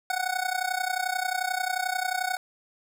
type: tone with amplitude modulation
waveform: 25% pulse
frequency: 740 Hz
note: F#5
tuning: in tune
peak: -19 dBFS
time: 0.1-2.37 s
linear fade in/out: 2 ms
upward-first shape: sine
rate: 31.3 Hz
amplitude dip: 85%
effects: none